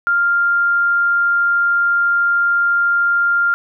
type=tone; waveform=sine; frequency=1396.9 Hz; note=F6; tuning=in tune; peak=-12 dBFS; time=0.07-3.54 s; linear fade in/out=0 ms; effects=none